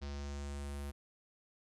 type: tone with low-pass filter sweep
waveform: square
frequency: 70.9 Hz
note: C#2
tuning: 40 cents sharp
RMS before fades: -42 dBFS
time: 0.01-0.92 s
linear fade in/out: 20 ms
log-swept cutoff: 4900 to 12000 Hz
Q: 2.3
effects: none